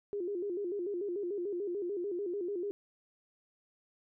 sine tone with vibrato, 378.2 Hz, F#4, 38 cents sharp, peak -33 dBFS, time 0.13-2.71 s, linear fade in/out 0 ms, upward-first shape square, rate 6.8 Hz, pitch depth 130 cents each way, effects none

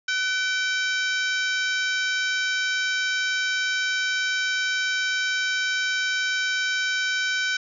harmonic tone with a mistuned harmonic, 773 Hz, G5, 24 cents flat, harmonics 2 / 3 / 4 / 5 / 6 / 7 / 8 / 9, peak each -24 / -31 / -32 / -33 / -38 / -35 / -39 / -41 dBFS, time 0.08-7.57 s, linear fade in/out 5 ms, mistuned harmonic 2, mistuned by -47 cents, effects none

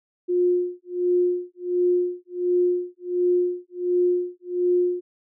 sine tone with tremolo, 356.7 Hz, F4, 37 cents sharp, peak -16 dBFS, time 0.28-5.01 s, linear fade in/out 20 ms, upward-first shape sine, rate 1.4 Hz, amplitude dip 100%, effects none

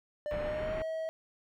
triangle tone with pitch glide, 596 to 642.5 Hz, D5 to E5, +25 to -45 cents, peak -31 dBFS, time 0.26-1.09 s, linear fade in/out 0 ms, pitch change +130 cents, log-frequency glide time 0.4-0.87 s
pink low-pass noise, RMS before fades -40 dBFS, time 0.31-0.82 s, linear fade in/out 0 ms, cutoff 2500 Hz, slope 24 dB/octave
effects none

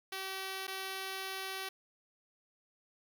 5% pulse tone with dropouts, 383 Hz, G4, 40 cents flat, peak -27 dBFS, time 0.12-1.69 s, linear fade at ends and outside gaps 5 ms, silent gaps 0.67-0.678 s, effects none

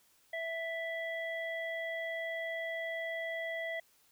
harmonic tone, 659.3 Hz, E5, in tune, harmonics 1 / 3 / 5, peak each -38 / -38 / -51 dBFS, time 0.33-3.8 s, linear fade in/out 5 ms, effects white hiss -68 dBFS RMS until 4.11 s

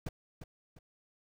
brown noise with echo, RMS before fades -37 dBFS, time 0.06-0.09 s, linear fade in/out 5 ms, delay 350 ms, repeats 2, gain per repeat -9 dB, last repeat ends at 0.79 s, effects none

